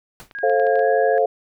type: noise with exponential decay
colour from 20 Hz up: pink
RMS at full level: -35 dBFS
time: 0.2-0.33 s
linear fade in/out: 0 ms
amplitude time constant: 28 ms
type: clicks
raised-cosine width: 0.3 ms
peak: -25 dBFS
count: 8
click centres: 0.203 / 0.312 / 0.387 / 0.497 / 0.598 / 0.668 / 0.756 / 0.793 s
type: tone with pitch glide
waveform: sine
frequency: 1634 to 1660.6 Hz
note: G#6 to G#6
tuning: -29 to -1 cents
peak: -27 dBFS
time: 0.35-1.18 s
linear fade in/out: 0 ms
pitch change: +28 cents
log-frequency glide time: 0.77-0.85 s
type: chord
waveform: sine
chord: F major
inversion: first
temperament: equal with one note detuned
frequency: 440 / 532.7 / 698.5 Hz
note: A4 / C5 / F5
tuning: 0 / +31 / 0 cents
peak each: -19 dBFS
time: 0.43-1.26 s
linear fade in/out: 5 ms
effects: none